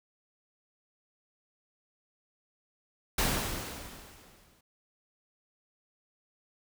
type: noise with exponential decay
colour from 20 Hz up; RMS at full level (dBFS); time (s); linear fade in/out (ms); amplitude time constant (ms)
pink; -26; 3.18-4.61; 5; 310
effects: none